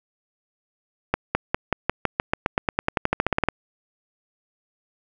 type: accelerating click train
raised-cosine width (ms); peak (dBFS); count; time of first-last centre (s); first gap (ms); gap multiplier
0.5; -4; 22; 1.14-3.486; 210; 0.93
effects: none